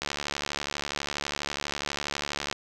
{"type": "click train", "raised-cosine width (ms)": 0.2, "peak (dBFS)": -12, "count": 182, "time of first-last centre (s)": [0.02, 2.527], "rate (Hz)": 72.2, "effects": []}